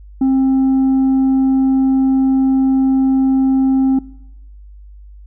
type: tone with tanh clipping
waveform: sine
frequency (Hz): 265.5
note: C4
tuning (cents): +25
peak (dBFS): -11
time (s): 0.21-3.99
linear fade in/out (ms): 5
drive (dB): 3
effects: noise-tail reverb RT60 0.9 s tail -22 dB re dry + added 50 Hz sine -35 dBFS peak until 5.26 s